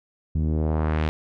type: tone with low-pass filter sweep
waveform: sawtooth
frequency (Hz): 77.78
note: D#2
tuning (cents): 0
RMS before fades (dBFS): -23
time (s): 0.35-1.09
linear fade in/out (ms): 0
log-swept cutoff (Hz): 170 to 3500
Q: 1.2
effects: none